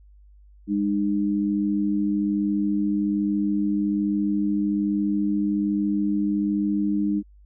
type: tone pair together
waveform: sine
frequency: 203.2 / 304.4 Hz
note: G#3 / D#4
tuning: -38 / -38 cents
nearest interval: perfect fifth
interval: 700 cents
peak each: -23 dBFS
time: 0.67-7.23 s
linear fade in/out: 50 ms
effects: added 50 Hz sine -48 dBFS peak until 7.45 s